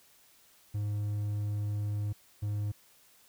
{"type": "tone bursts at uneven times", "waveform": "triangle", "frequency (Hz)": 103.83, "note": "G#2", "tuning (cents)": 0, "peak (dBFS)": -28, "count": 2, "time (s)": [[0.74, 2.13], [2.42, 2.72]], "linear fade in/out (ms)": 10, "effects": ["white hiss -62 dBFS RMS until 3.28 s"]}